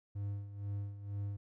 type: tone with tremolo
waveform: triangle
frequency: 101 Hz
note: G#2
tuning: 48 cents flat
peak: -33 dBFS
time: 0.15-1.37 s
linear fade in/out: 10 ms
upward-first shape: sine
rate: 2.1 Hz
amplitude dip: 70%
effects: none